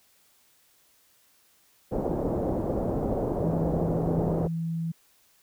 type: low-pass noise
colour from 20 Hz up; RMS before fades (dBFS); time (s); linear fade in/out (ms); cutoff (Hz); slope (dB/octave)
white; -28; 1.91-4.48; 20; 600; 24
type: tone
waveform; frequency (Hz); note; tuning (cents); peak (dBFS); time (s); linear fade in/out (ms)
sine; 164.81; E3; 0; -27; 3.42-4.92; 10
effects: white hiss -63 dBFS RMS until 5.42 s